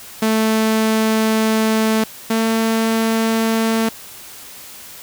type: tone pair in turn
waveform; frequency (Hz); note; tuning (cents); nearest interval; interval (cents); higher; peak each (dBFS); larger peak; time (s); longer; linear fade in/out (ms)
sawtooth; 220 / 224.4; A3 / A3; 0 / +34; unison; 34; second; -10 / -11; first; 0.22-2.04 / 2.3-3.89; first; 5
effects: white hiss -37 dBFS RMS until 5.02 s